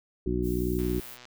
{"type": "harmonic tone", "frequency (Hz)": 61, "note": "B1", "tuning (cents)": -21, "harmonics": [1, 2, 3, 4, 5, 6], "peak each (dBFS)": [-31, -36, -33, -36, -32, -30], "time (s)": [0.26, 1], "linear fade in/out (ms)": 5}
{"type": "noise", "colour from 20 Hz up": "violet", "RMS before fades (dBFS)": -44, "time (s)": [0.42, 1.18], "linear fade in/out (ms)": 50}
{"type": "click train", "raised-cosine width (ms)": 0.2, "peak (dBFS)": -30, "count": 58, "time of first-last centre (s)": [0.79, 1.253], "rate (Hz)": 123}
{"effects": []}